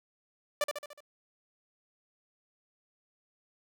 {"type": "tone with echo", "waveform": "sawtooth", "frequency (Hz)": 587.3, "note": "D5", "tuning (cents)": 0, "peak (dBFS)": -22, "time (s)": [0.61, 0.64], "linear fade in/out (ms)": 2, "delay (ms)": 73, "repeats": 5, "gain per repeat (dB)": -5, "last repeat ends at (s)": 1.005, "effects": []}